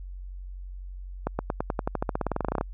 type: accelerating click train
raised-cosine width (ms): 1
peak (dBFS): -12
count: 22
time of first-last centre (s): 1.27-2.611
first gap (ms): 120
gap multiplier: 0.93
effects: added 46 Hz sine -36 dBFS peak until 2.73 s